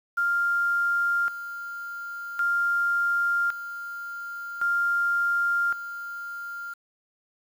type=tone with tremolo; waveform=sine; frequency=1396.9 Hz; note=F6; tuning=in tune; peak=-21 dBFS; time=0.17-6.74 s; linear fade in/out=10 ms; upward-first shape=square; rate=0.45 Hz; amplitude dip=75%; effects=8-bit